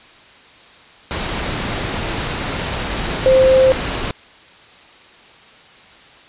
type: tone in noise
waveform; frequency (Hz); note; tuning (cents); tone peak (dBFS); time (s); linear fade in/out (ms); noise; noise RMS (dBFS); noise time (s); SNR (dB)
sine; 523.3; C5; 0; -8; 3.26-3.72; 0; pink; -22; 1.11-4.11; +11
effects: white hiss -44 dBFS RMS until 6.28 s + resampled to 8000 Hz